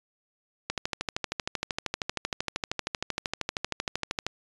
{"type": "click train", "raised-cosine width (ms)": 0.2, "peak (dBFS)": -11, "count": 47, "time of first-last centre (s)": [0.7, 4.266], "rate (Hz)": 12.9, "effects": ["resampled to 22050 Hz"]}